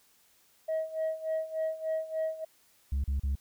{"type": "tone with tremolo", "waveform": "sine", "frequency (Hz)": 637, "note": "D#5", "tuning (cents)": 41, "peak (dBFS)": -25, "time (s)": [0.68, 2.45], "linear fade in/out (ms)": 10, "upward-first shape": "sine", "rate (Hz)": 3.4, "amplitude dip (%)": 85}
{"type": "tone bursts", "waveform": "sine", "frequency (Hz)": 68.8, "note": "C#2", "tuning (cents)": -12, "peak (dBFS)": -24, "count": 3, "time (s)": [2.92, 3.354], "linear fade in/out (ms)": 5, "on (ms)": 120, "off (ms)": 37}
{"effects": ["tanh soft clip ceiling -26 dBFS", "white hiss -65 dBFS RMS until 3.4 s"]}